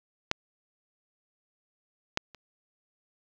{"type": "clicks", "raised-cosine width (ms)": 0.2, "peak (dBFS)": [-7, -8, -30], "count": 3, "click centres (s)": [0.314, 2.174, 2.347], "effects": ["low-pass 6000 Hz 12 dB/octave", "8-bit"]}